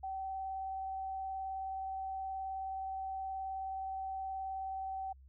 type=tone with vibrato; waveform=sine; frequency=768 Hz; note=G5; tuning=36 cents flat; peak=-37 dBFS; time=0.03-5.13 s; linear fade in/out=10 ms; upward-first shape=sine; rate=19 Hz; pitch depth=10 cents each way; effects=added 66 Hz sine -55 dBFS peak until 5.28 s